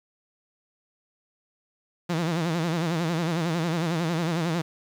sawtooth tone with vibrato, 166.4 Hz, E3, 17 cents sharp, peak -20 dBFS, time 2.09-4.62 s, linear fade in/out 10 ms, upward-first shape sine, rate 11 Hz, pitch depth 110 cents each way, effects low-pass 7000 Hz 12 dB/octave + 8-bit

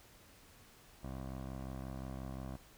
15% pulse tone with low-pass filter, 65.7 Hz, C2, 8 cents sharp, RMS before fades -44 dBFS, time 1.03-2.57 s, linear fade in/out 10 ms, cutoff 1000 Hz, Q 1.1, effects pink hiss -61 dBFS RMS until 2.77 s

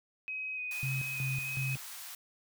sine tone with vibrato, 2515 Hz, D#7, 18 cents sharp, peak -35 dBFS, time 0.28-1.75 s, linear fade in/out 0 ms, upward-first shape square, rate 1.7 Hz, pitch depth 13 cents each way
white high-pass noise, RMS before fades -45 dBFS, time 0.71-2.15 s, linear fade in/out 2 ms, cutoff 770 Hz, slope 24 dB/octave
sine tone with tremolo, 133.1 Hz, C3, 30 cents sharp, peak -32 dBFS, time 0.83-1.77 s, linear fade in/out 0 ms, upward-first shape square, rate 2.7 Hz, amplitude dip 75%
effects none

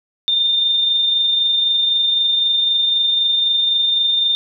sine tone with amplitude modulation, 3614 Hz, A7, 46 cents sharp, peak -12 dBFS, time 0.28-4.35 s, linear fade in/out 0 ms, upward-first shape sine, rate 23.9 Hz, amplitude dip 30%, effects none

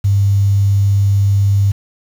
sine tone with quantisation, 99.6 Hz, G2, 28 cents sharp, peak -9 dBFS, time 0.04-1.72 s, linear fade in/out 10 ms, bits 6, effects none

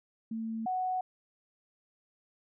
sine tone pair in turn, 224.1 / 741 Hz, A3 / F#5, +32 / +2 cents, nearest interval octave + major sixth, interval 2070 cents, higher second, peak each -33 / -29 dBFS, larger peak second, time 0.31-0.66 / 0.66-1.01 s, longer neither, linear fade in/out 5 ms, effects none

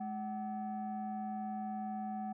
sine tone pair together, 211.6 / 754 Hz, G#3 / F#5, +33 / +32 cents, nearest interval octave + minor seventh, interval 2199 cents, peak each -38 / -38 dBFS, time 0-2.33 s, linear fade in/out 10 ms, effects tanh soft clip ceiling -33 dBFS

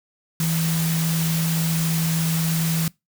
sine tone in noise, 163.1 Hz, E3, 18 cents flat, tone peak -20 dBFS, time 0.4-2.88 s, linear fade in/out 2 ms, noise white, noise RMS -28 dBFS, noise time 0.4-2.88 s, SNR +5 dB, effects noise-tail reverb RT60 0.2 s tail -23 dB re dry

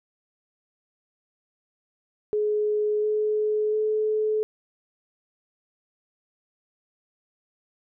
sine tone with pitch steps, 421.9 / 426.1 / 430.3 Hz, G#4 / G#4 / A4, +27 / +44 / -39 cents, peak -21 dBFS, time 2.33-4.43 s, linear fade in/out 0 ms, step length 700 ms, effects none

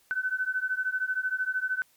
sine beating tone pair, 1507 / 1520 Hz, F#6 / F#6, +31 / +46 cents, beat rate 13 Hz, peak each -30 / -29 dBFS, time 0.11-1.82 s, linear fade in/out 0 ms, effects white hiss -64 dBFS RMS until 1.96 s + MP3 96 kbps

